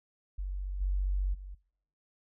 sine tone with level steps, 47.39 Hz, F#1, 42 cents sharp, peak -32 / -26 / -39 dBFS, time 0.38-1.55 s, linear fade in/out 10 ms, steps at 0.8 / 1.33 s, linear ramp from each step 20 ms, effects noise-tail reverb RT60 0.7 s tail -24 dB re dry

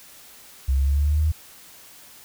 sine exponential sweep, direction up, 65.41 to 79.1 Hz, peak -17 dBFS, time 0.68-1.32 s, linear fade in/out 10 ms, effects white hiss -47 dBFS RMS until 2.24 s

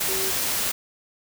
sine tone in noise, 382 Hz, G4, 45 cents flat, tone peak -30 dBFS, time 0.08-0.31 s, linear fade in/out 10 ms, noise white, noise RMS -25 dBFS, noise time 0-0.72 s, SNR -8 dB, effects none

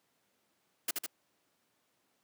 white noise with echo, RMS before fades -32 dBFS, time 0.88-0.91 s, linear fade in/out 5 ms, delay 77 ms, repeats 2, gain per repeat -3 dB, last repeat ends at 1.064 s, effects pink hiss -75 dBFS RMS until 2.23 s + high-pass 200 Hz 12 dB/octave

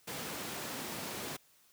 pink high-pass noise, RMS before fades -41 dBFS, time 0.07-1.37 s, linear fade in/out 10 ms, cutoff 160 Hz, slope 12 dB/octave, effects white hiss -66 dBFS RMS until 1.72 s + high-pass 60 Hz 12 dB/octave

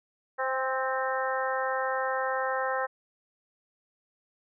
harmonic tone with a mistuned harmonic, 261.6 Hz, C4, in tune, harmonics 2 / 3 / 4 / 5 / 6 / 7, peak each -31 / -33 / -34 / -35 / -36 / -36 dBFS, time 0.38-2.87 s, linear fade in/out 20 ms, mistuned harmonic 3, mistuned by +20 cents, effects none

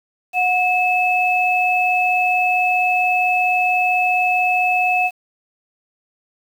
sine tone pair together, 730.4 / 2603 Hz, F#5 / E7, -23 / -22 cents, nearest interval octave + minor seventh, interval 2201 cents, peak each -17 dBFS, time 0.33-5.11 s, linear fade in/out 50 ms, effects 7-bit

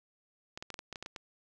clicks, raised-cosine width 0.2 ms, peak -24 dBFS, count 10, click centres 0.575 / 0.625 / 0.703 / 0.742 / 0.791 / 0.927 / 0.958 / 1.026 / 1.061 / 1.162 s, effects none

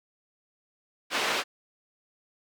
white band-pass noise, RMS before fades -28 dBFS, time 1.1-1.44 s, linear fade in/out 50 ms, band 310 to 3100 Hz, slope 12 dB/octave, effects none

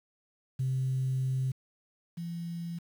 sine tone pair in turn, 130.81 / 169.86 Hz, C3 / F3, 0 / -48 cents, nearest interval perfect fourth, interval 452 cents, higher second, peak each -26 / -34 dBFS, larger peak first, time 0.59-1.52 / 2.17-2.79 s, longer first, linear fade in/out 10 ms, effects tanh soft clip ceiling -23 dBFS + 9-bit

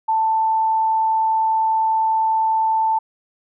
sine tone, 885 Hz, A5, 10 cents sharp, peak -15 dBFS, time 0.08-2.99 s, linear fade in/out 10 ms, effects none

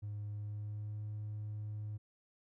triangle tone with pitch glide, 103.83 to 105.64 Hz, G#2 to G#2, 0 to +30 cents, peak -36 dBFS, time 0.02-1.98 s, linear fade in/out 20 ms, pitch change +30 cents, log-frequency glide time 0.3-1.04 s, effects tanh soft clip ceiling -35 dBFS

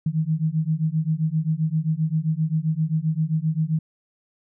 sine beating tone pair, 154.4 / 162 Hz, D#3 / E3, -13 / -30 cents, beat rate 7.6 Hz, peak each -23 dBFS, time 0.06-3.79 s, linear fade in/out 5 ms, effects none

